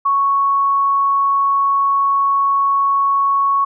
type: tone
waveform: sine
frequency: 1108.7 Hz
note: C#6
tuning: in tune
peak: -12 dBFS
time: 0.05-3.65 s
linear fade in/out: 10 ms
effects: none